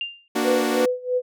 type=tone with exponential decay; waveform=sine; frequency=2794 Hz; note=F7; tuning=in tune; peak=-22 dBFS; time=0.01-0.28 s; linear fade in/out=1 ms; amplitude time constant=58 ms
type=chord; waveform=sawtooth; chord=Bb augmented; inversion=none; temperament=equal; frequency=233.1 / 293.7 / 370 Hz; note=Bb3 / D4 / F#4; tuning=0 / 0 / 0 cents; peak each=-21 dBFS; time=0.35-0.86 s; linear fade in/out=10 ms
type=tone with tremolo; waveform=sine; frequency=500 Hz; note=B4; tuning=21 cents sharp; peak=-17 dBFS; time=0.43-1.22 s; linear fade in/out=50 ms; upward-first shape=sine; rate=3 Hz; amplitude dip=90%
effects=none